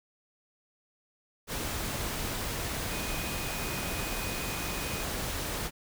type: tone in noise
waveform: sine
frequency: 2489 Hz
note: D#7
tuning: in tune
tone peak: -42 dBFS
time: 2.88-5.06 s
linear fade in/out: 50 ms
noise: pink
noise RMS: -34 dBFS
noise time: 1.47-5.71 s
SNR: -11 dB
effects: none